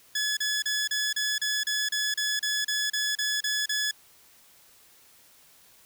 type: tone bursts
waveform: 15% pulse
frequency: 1703 Hz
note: G#6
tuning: 43 cents sharp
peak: -19 dBFS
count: 15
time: 0.15-3.912 s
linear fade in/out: 5 ms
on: 220 ms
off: 33 ms
effects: white hiss -57 dBFS RMS until 5.85 s